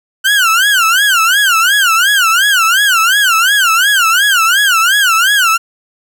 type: tone with vibrato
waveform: 30% pulse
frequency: 1480 Hz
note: F#6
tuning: in tune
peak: -5 dBFS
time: 0.24-5.58 s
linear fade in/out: 20 ms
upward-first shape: sine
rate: 2.8 Hz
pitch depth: 220 cents each way
effects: none